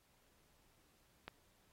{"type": "click", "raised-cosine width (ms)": 0.3, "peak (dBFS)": -29, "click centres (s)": 1.28, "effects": ["pink hiss -73 dBFS RMS until 1.72 s", "AAC 48 kbps"]}